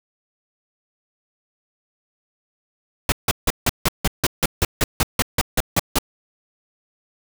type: noise bursts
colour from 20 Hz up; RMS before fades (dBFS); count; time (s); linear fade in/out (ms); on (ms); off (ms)
pink; -17; 16; 3.09-5.986; 2; 31; 160
effects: none